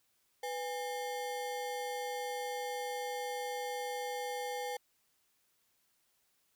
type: ring-modulated tone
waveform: square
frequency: 657 Hz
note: E5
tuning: 6 cents flat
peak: -34 dBFS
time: 0.43-4.77 s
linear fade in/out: 5 ms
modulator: 161 Hz
effects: white hiss -75 dBFS RMS until 6.55 s